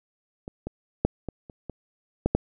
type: clicks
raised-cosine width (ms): 2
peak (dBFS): -22 / -18 / -6 / -18 / -29 / -21 / -8 / -6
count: 8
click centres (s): 0.479 / 0.67 / 1.05 / 1.287 / 1.498 / 1.697 / 2.26 / 2.35
effects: none